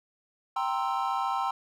triangle chord, C dominant seventh, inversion second, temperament equal, 784 / 932.3 / 1046.5 / 1318.5 Hz, G5 / Bb5 / C6 / E6, 0 / 0 / 0 / 0 cents, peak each -29 / -31 / -30 / -32 dBFS, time 0.56-1.51 s, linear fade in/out 5 ms, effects none

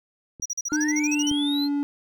clicks, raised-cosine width 3 ms, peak -30 / -23 dBFS, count 2, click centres 0.398 / 1.314 s
triangle tone bursts, 5790 Hz, F#8, 38 cents flat, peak -24 dBFS, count 12, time 0.42-1.303 s, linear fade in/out 5 ms, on 36 ms, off 41 ms
triangle linear sweep, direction up, 1318.5 to 4244 Hz, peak -26 dBFS, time 0.69-1.69 s, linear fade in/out 50 ms
triangle tone with pitch glide, 302.7 to 286.4 Hz, D#4 to D4, -48 to -43 cents, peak -20 dBFS, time 0.72-1.83 s, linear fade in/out 0 ms, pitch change -95 cents, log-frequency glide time 0.86-1.54 s
effects none

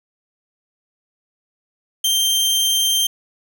sawtooth tone, 3155 Hz, G7, 10 cents sharp, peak -12 dBFS, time 2.04-3.07 s, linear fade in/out 5 ms, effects none

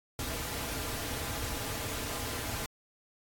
pink noise with comb filter, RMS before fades -36 dBFS, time 0.19-2.66 s, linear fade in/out 2 ms, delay 5.4 ms, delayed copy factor -0.55, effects AAC 64 kbps

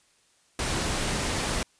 pink noise, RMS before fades -28 dBFS, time 0.59-1.63 s, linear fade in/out 2 ms, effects white hiss -64 dBFS RMS until 1.79 s + resampled to 22050 Hz

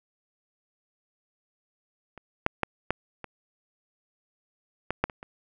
clicks, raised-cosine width 0.5 ms, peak -28 / -6 / -9 / -9 / -22 / -12 / -7 / -24 / -26 dBFS, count 9, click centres 2.177 / 2.464 / 2.633 / 2.906 / 3.243 / 4.906 / 5.04 / 5.098 / 5.229 s, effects none

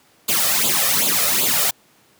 white noise with flanger, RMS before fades -18 dBFS, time 0.28-1.71 s, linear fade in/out 10 ms, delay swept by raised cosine 0.26 to 1.66 ms, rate 2.6 Hz, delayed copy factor +0.8, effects pink hiss -55 dBFS RMS until 2.19 s + high-pass 150 Hz 12 dB/octave

